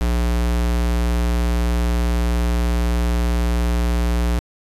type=tone; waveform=square; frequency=59.2 Hz; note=A#1; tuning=27 cents sharp; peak=-17 dBFS; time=0.01-4.39 s; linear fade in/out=0 ms; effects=resampled to 32000 Hz